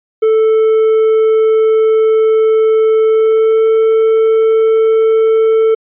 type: tone with pitch glide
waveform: triangle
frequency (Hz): 440 to 444.1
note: A4 to A4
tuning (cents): 0 to +16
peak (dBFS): -5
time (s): 0.22-5.75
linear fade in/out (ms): 10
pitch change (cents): +16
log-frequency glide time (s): 3.06-3.67
effects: resampled to 8000 Hz